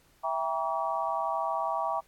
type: chord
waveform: sine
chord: E diminished seventh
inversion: none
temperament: just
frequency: 659.3 / 791.1 / 949.3 / 1139.2 Hz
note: E5 / G5 / Bb5 / Db6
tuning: 0 / +16 / +31 / +47 cents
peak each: -33 dBFS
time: 0.23-2.01 s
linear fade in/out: 20 ms
effects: pink hiss -64 dBFS RMS until 2.07 s + AAC 64 kbps